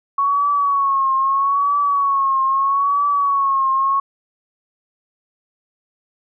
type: tone with vibrato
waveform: sine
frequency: 1108.7 Hz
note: C#6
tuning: in tune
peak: -14 dBFS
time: 0.18-4 s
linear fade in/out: 5 ms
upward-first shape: triangle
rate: 0.78 Hz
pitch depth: 71 cents each way
effects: none